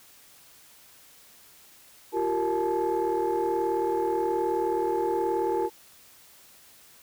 sine tone cluster, 347.2 / 386 / 464.2 / 866 Hz, F4 / G4 / A#4 / A5, -10 / -27 / -7 / -28 cents, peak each -28 dBFS, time 2.12-5.7 s, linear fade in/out 50 ms, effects tanh soft clip ceiling -18 dBFS + white hiss -54 dBFS RMS until 7.02 s

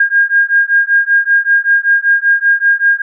sine beating tone pair, 1616 / 1621.2 Hz, G#6 / G#6, -48 / -42 cents, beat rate 5.2 Hz, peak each -11 dBFS, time 0-3.02 s, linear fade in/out 5 ms, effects none

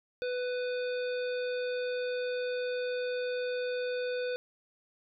harmonic tone with a mistuned harmonic, 496.9 Hz, B4, 11 cents sharp, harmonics 1 / 3 / 5 / 7 / 9, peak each -31 / -41 / -45 / -48 / -50 dBFS, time 0.22-4.36 s, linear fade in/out 0 ms, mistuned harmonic 7, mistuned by +52 cents, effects none

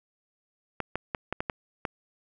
clicks, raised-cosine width 0.5 ms, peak -14 dBFS, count 7, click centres 0.803 / 0.956 / 1.148 / 1.326 / 1.405 / 1.498 / 1.852 s, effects none

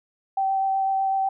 sine tone with vibrato, 774 Hz, G5, 22 cents flat, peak -20 dBFS, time 0.37-1.29 s, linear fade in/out 5 ms, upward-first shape sine, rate 8 Hz, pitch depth 10 cents each way, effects none

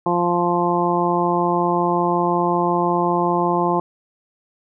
harmonic tone, 174.61 Hz, F3, in tune, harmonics 1 / 2 / 3 / 4 / 5 / 6, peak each -24 / -21 / -27 / -24 / -22 / -23 dBFS, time 0.06-3.8 s, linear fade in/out 2 ms, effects none

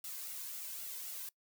blue noise with flanger, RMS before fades -44 dBFS, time 0.04-1.29 s, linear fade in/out 2 ms, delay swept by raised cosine 1.4 to 1.97 ms, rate 3.8 Hz, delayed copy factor +0.6, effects noise-tail reverb RT60 0.1 s tail -22 dB re dry

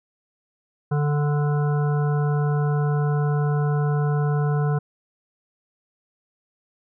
harmonic tone, 146.83 Hz, D3, in tune, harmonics 1 / 3 / 5 / 7 / 9 / 10, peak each -19 / -29 / -33 / -36 / -38 / -39 dBFS, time 0.91-4.79 s, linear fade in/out 10 ms, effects none

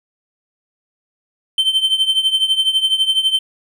triangle tone with tremolo, 3099 Hz, G7, 21 cents flat, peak -8 dBFS, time 1.58-3.39 s, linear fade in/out 2 ms, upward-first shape triangle, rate 12 Hz, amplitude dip 85%, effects none

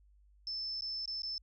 sine tone with dropouts, 5274 Hz, E8, in tune, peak -36 dBFS, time 0.47-1.38 s, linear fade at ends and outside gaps 1 ms, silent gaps 0.809-0.821 / 1.057-1.077 / 1.22-1.232 s, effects added 50 Hz sine -61 dBFS peak until 1.42 s

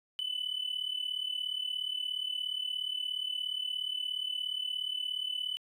triangle tone with amplitude modulation, 3001 Hz, F#7, 24 cents sharp, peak -26 dBFS, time 0.19-5.57 s, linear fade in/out 0 ms, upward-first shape sine, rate 37 Hz, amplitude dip 85%, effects tanh soft clip ceiling -27 dBFS

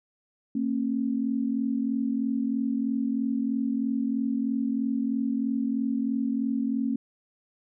sine tone pair together, 227.9 / 271 Hz, A#3 / C#4, -39 / -39 cents, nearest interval minor third, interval 300 cents, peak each -27 dBFS, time 0.55-6.96 s, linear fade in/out 5 ms, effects none

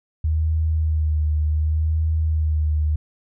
sine tone with vibrato, 77.78 Hz, D#2, in tune, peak -17 dBFS, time 0.24-2.96 s, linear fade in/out 5 ms, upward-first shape sine, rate 0.68 Hz, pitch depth 35 cents each way, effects none

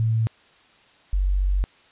sine tone pair in turn, 112.1 / 47.41 Hz, A2 / F#1, +33 / +43 cents, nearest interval octave + minor third, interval 1490 cents, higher first, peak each -18 dBFS, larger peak neither, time 0-0.27 / 1.13-1.64 s, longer second, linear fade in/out 0 ms, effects white hiss -55 dBFS RMS until 1.91 s + resampled to 8000 Hz

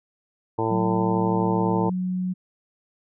harmonic tone, 112 Hz, A2, 31 cents sharp, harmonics 1 / 2 / 3 / 4 / 5 / 6 / 7 / 8 / 9, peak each -29 / -35 / -27 / -27 / -34 / -37 / -33 / -27 / -35 dBFS, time 0.58-1.9 s, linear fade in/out 10 ms
sine tone with pitch glide, 185.4 to 183.38 Hz, F#3 to F#3, +4 to -15 cents, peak -23 dBFS, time 0.7-2.34 s, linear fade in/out 20 ms, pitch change -19 cents, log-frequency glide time 1.57-1.93 s
effects none

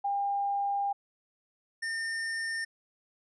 sine / square tone pair in turn, 802 / 1814 Hz, G5 / A#6, +39 / -48 cents, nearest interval octave + major second, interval 1413 cents, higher second, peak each -27 / -32 dBFS, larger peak first, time 0.04-0.93 / 1.82-2.65 s, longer first, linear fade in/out 10 ms, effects resampled to 22050 Hz

